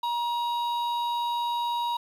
triangle tone pair together, 950 / 3796 Hz, A#5 / A#7, +33 / +31 cents, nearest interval 2 octaves, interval 2398 cents, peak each -24 / -35 dBFS, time 0.03-1.97 s, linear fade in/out 5 ms, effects 9-bit

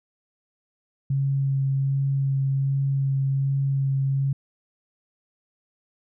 sine tone with vibrato, 136.7 Hz, C#3, 24 cents flat, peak -20 dBFS, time 1.1-4.33 s, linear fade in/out 5 ms, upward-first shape sine, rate 1.3 Hz, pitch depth 11 cents each way, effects none

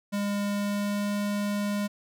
square tone with pitch glide, 203.1 to 204.7 Hz, G#3 to G#3, -38 to -25 cents, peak -27 dBFS, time 0.12-1.88 s, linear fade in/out 20 ms, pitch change +13 cents, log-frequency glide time 0.44-1.16 s, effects none

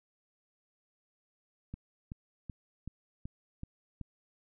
click train, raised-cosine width 5 ms, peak -28 dBFS, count 7, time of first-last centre 1.74-4.013 s, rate 2.64 Hz, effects none

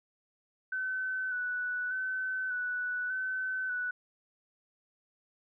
sine tone with vibrato, 1501 Hz, F#6, 24 cents sharp, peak -31 dBFS, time 0.72-3.91 s, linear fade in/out 5 ms, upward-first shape square, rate 0.84 Hz, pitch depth 23 cents each way, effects none

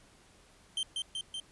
45% pulse tone with echo, 3130 Hz, G7, 3 cents flat, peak -30 dBFS, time 0.77-0.83 s, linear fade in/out 2 ms, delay 190 ms, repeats 3, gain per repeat -2 dB, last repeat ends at 1.4 s, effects pink hiss -61 dBFS RMS until 1.51 s + resampled to 24000 Hz

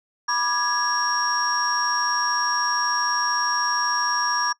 sine tone cluster, 981 / 1183 / 1666 / 5590 Hz, B5 / D6 / G#6 / F8, -12 / +12 / +5 / +1 cents, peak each -25 dBFS, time 0.28-4.53 s, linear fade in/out 10 ms, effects noise-tail reverb RT60 0.1 s tail -24 dB re dry + tanh soft clip ceiling -12 dBFS

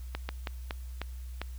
slowing click train, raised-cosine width 0.3 ms, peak -18 dBFS, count 6, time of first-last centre 0.15-1.416 s, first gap 140 ms, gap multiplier 1.3, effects added 62 Hz sine -38 dBFS peak until 1.58 s + white hiss -59 dBFS RMS until 1.58 s

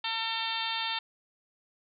harmonic tone, 451.2 Hz, A4, 44 cents sharp, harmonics 2 / 3 / 4 / 5 / 6 / 7 / 8 / 9 / 10, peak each -36 / -41 / -40 / -43 / -38 / -38 / -35 / -43 / -42 dBFS, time 0.04-0.99 s, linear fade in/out 5 ms, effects none

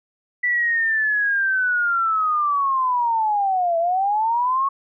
sine linear two-way sweep, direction down then up, 1975.5 to 659.3 to 1109 Hz, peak -17 dBFS, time 0.43-4.69 s, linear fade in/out 10 ms, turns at 3.78 s, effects none

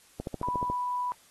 click train, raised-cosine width 2 ms, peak -20 dBFS, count 8, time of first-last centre 0.2-0.7 s, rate 14 Hz
sine tone, 987.8 Hz, B5, in tune, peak -28 dBFS, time 0.43-1.12 s, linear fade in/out 0 ms
effects white hiss -59 dBFS RMS until 1.3 s + AAC 32 kbps

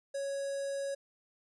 square tone with notch filter, 554.4 Hz, C#5, in tune, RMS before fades -36 dBFS, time 0.14-0.95 s, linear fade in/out 10 ms, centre 2500 Hz, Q 0.6, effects resampled to 24000 Hz

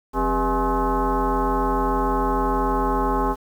sine tone with frequency modulation, 400.6 Hz, G4, 38 cents sharp, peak -18 dBFS, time 0.13-3.36 s, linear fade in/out 50 ms, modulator 222 Hz, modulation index 3.5, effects 8-bit

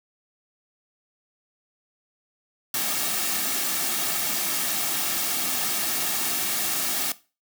white noise with comb filter, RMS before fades -26 dBFS, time 2.74-7.12 s, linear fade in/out 2 ms, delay 2 ms, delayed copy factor -0.5, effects noise-tail reverb RT60 0.3 s tail -17 dB re dry + high-pass 150 Hz 12 dB/octave

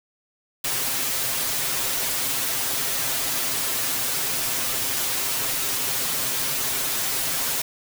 white noise with comb filter, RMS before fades -25 dBFS, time 0.64-7.62 s, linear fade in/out 5 ms, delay 7.5 ms, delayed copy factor +0.95, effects none

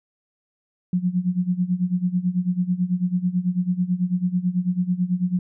sine tone with tremolo, 180.2 Hz, F#3, 45 cents flat, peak -16 dBFS, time 0.93-5.39 s, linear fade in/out 2 ms, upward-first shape sine, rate 9.1 Hz, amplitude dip 85%, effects none

